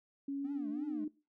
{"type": "tone with pitch glide", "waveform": "sine", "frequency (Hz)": [278.3, 303.5], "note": ["C#4", "D#4"], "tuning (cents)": [7, -43], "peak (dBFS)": -35, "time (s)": [0.28, 1.08], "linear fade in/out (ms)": 5, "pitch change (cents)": 150, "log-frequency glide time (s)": [0.39, 0.92]}
{"type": "tone with vibrato", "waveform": "triangle", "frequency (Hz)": 246.9, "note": "B3", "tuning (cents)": 0, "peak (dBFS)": -40, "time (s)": [0.44, 1.05], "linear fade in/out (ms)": 10, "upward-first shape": "triangle", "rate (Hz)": 3, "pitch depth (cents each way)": 290}
{"effects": ["noise-tail reverb RT60 0.3 s tail -20 dB re dry"]}